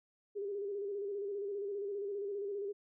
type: tone with vibrato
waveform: sine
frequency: 402.7 Hz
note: G4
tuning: 47 cents sharp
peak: -36 dBFS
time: 0.35-2.73 s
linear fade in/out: 20 ms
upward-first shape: square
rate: 15 Hz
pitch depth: 43 cents each way
effects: none